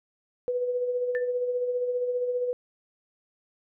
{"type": "tone with tremolo", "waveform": "sine", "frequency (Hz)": 493.9, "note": "B4", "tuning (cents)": 0, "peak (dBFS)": -23, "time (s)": [0.48, 2.53], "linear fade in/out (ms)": 0, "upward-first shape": "sine", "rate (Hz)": 15, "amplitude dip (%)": 45}
{"type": "tone with exponential decay", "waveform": "sine", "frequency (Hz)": 1773, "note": "A6", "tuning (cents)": 13, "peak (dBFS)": -28, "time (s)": [1.15, 1.31], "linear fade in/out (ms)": 0, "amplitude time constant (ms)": 34}
{"effects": []}